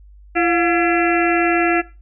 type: harmonic tone with a mistuned harmonic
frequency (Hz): 338.3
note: E4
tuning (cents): +45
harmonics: 1 / 2 / 4 / 5 / 6 / 7 / 8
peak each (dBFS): -17 / -20 / -23 / -24 / -25 / -25 / -26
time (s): 0.35-1.82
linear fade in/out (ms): 20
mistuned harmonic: 2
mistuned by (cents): +81
effects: noise-tail reverb RT60 0.3 s tail -19 dB re dry + added 50 Hz sine -41 dBFS peak until 2.01 s